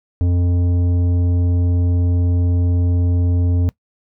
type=tone with tanh clipping; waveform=triangle; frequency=88 Hz; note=F2; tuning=14 cents sharp; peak=-15 dBFS; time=0.21-3.69 s; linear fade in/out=0 ms; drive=15 dB; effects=noise-tail reverb RT60 0.1 s tail -21 dB re dry